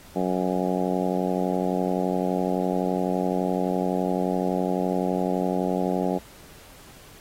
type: harmonic tone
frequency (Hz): 91.8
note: F#2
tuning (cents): -13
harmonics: 2 / 3 / 4 / 5 / 6 / 7 / 8 / 9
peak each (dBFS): -27 / -29 / -30 / -31 / -32 / -32 / -33 / -34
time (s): 0.15-6.19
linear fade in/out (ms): 20
effects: pink hiss -49 dBFS RMS until 7.2 s + AAC 48 kbps